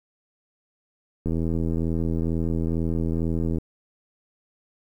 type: click train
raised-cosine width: 3 ms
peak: -14 dBFS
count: 192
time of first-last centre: 1.26-3.584 s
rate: 82.2 Hz
effects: 9-bit